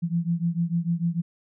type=beating tone pair; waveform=sine; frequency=167 / 173.7 Hz; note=E3 / F3; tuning=+23 / -9 cents; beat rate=6.7 Hz; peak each=-25 / -26 dBFS; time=0.02-1.22 s; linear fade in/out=20 ms; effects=none